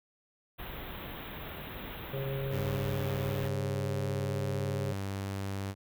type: band-stop noise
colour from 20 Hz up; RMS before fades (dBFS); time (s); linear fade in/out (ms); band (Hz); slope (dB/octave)
pink; -42; 0.58-3.49; 20; 3800 to 12000; 96
type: harmonic tone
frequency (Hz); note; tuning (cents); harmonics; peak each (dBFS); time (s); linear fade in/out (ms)
135.8; C#3; -35; 1 / 3 / 4; -34 / -39 / -40; 2.13-4.93; 5
type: tone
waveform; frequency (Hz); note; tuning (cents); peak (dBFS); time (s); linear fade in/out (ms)
sawtooth; 98; G2; 0; -30; 2.5-5.75; 50
effects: none